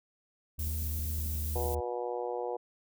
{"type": "tone with pitch glide", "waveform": "triangle", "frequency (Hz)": [77.78, 76.93], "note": ["D#2", "D#2"], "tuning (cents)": [0, -19], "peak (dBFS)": -30, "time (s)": [0.58, 1.81], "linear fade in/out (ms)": 20, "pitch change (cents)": -19, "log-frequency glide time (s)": [0.7, 1.6]}
{"type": "noise", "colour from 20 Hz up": "violet", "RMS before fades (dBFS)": -40, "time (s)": [0.59, 1.75], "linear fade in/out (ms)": 5}
{"type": "clicks", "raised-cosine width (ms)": 5, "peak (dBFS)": -34, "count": 11, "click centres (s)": [0.672, 0.824, 0.99, 1.054, 1.102, 1.187, 1.262, 1.354, 1.564, 1.657, 1.727]}
{"type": "harmonic tone", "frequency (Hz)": 121.3, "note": "B2", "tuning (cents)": -31, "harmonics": [3, 4, 5, 6, 7, 8], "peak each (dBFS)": [-39, -35, -43, -40, -42, -47], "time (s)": [1.55, 2.57], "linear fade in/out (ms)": 10}
{"effects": []}